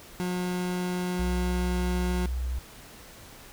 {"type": "tone", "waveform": "30% pulse", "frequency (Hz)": 180, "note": "F#3", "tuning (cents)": -47, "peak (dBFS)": -25, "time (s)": [0.2, 2.26], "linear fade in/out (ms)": 0}
{"type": "tone with pitch glide", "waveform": "sine", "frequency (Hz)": [61.74, 62.67], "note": ["B1", "B1"], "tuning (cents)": [0, 26], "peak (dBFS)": -27, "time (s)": [1.19, 2.59], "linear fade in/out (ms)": 5, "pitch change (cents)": 26, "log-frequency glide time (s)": [1.36, 2.38]}
{"effects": ["pink hiss -48 dBFS RMS until 3.52 s"]}